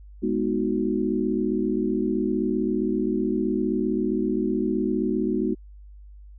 sine chord, G# minor seventh, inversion none, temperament equal with one note detuned, 207.7 / 246.9 / 314.6 / 370 Hz, G#3 / B3 / D#4 / F#4, 0 / 0 / +19 / 0 cents, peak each -27 dBFS, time 0.22-5.55 s, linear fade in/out 20 ms, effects added 50 Hz sine -42 dBFS peak until 6.38 s

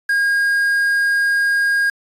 triangle tone with quantisation, 1626 Hz, G#6, 37 cents flat, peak -12 dBFS, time 0.09-1.9 s, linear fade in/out 5 ms, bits 6, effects resampled to 32000 Hz

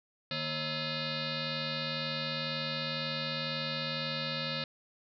sine tone with frequency modulation, 2093 Hz, C7, in tune, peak -32 dBFS, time 0.31-4.64 s, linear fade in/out 2 ms, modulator 388 Hz, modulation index 6.1, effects none

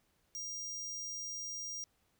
square tone, 5700 Hz, F8, 34 cents sharp, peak -40 dBFS, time 0.35-1.84 s, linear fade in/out 0 ms, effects pink hiss -75 dBFS RMS until 2.19 s

